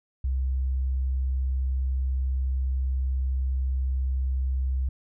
sine tone, 65.3 Hz, C2, 3 cents flat, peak -23 dBFS, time 0.24-4.89 s, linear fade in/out 5 ms, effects none

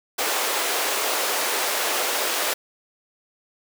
pink high-pass noise, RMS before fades -24 dBFS, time 0.18-2.54 s, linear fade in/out 10 ms, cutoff 420 Hz, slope 24 dB/octave, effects none

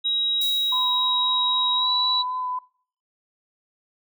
sine tone with pitch glide, 3825 to 3926 Hz, A#7 to B7, +44 to -11 cents, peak -20 dBFS, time 0.04-2.23 s, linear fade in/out 20 ms, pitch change +45 cents, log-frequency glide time 1.76-1.9 s
violet noise with exponential decay, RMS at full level -30 dBFS, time 0.41-1.38 s, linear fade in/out 5 ms, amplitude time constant 210 ms
sine tone with vibrato, 1007 Hz, B5, 33 cents sharp, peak -25 dBFS, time 0.72-2.59 s, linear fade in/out 5 ms, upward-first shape sine, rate 3.8 Hz, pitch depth 12 cents each way
effects noise-tail reverb RT60 0.5 s tail -23 dB re dry

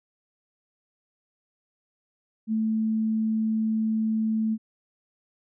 sine tone, 220 Hz, A3, in tune, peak -22 dBFS, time 2.47-4.58 s, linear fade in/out 50 ms, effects none

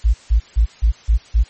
sine tone bursts, 55 Hz, A1, in tune, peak -9 dBFS, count 6, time 0.04-1.44 s, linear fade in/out 20 ms, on 100 ms, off 160 ms, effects white hiss -45 dBFS RMS until 1.49 s + MP3 32 kbps

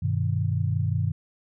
sine chord, G augmented, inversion none, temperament equal, 98 / 123.47 / 155.56 Hz, G2 / B2 / D#3, 0 / 0 / 0 cents, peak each -25 / -27 / -28 dBFS, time 0.02-1.12 s, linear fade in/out 10 ms, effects none

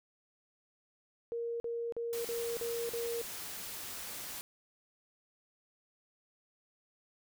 sine tone bursts, 467.6 Hz, A#4, 5 cents sharp, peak -34 dBFS, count 6, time 1.32-3.215 s, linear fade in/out 0 ms, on 280 ms, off 43 ms
white noise, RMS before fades -43 dBFS, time 2.13-4.41 s, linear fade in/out 0 ms
effects none

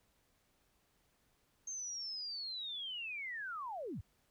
sine linear sweep, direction down, 6410 to 61.7 Hz, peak -40 dBFS, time 1.67-4.01 s, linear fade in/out 5 ms, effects pink hiss -75 dBFS RMS until 4.3 s

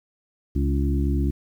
harmonic tone with a mistuned harmonic, 69.3 Hz, C#2, in tune, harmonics 1 / 2 / 3 / 4 / 5, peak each -21 / -28 / -30 / -28 / -32 dBFS, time 0.55-1.31 s, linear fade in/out 10 ms, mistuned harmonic 4, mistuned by +25 cents, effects 9-bit

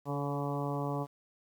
harmonic tone with a mistuned harmonic, 142.3 Hz, C#3, 46 cents sharp, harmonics 1 / 2 / 3 / 4 / 5 / 6 / 7 / 8, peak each -35 / -38 / -40 / -41 / -42 / -43 / -43 / -44 dBFS, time 0.05-1.07 s, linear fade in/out 50 ms, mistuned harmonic 3, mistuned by +20 cents, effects 10-bit

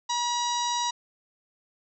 harmonic tone, 962 Hz, B5, 46 cents flat, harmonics 1 / 2 / 3 / 4 / 5 / 6 / 7 / 8, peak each -27 / -40 / -40 / -32 / -38 / -34 / -41 / -46 dBFS, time 0.09-0.91 s, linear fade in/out 10 ms, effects none

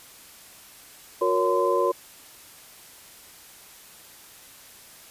sine tone cluster, 363.7 / 468.2 / 559 / 1026 Hz, F#4 / A#4 / C#5 / C6, -30 / +8 / +14 / -34 cents, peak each -25 dBFS, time 1.21-1.92 s, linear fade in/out 10 ms, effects white hiss -48 dBFS RMS until 5.1 s + resampled to 32000 Hz

